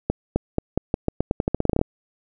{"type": "accelerating click train", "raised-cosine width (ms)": 2, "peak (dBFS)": -6, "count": 18, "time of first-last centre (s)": [0.1, 1.814], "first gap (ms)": 260, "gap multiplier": 0.86, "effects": []}